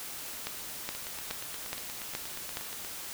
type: two click trains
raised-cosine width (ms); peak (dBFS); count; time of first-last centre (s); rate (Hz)
0.2; -16 / -23; 6 / 17; 0.47-2.571 / 0.95-2.848; 2.38 / 8.43
effects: white hiss -41 dBFS RMS until 3.13 s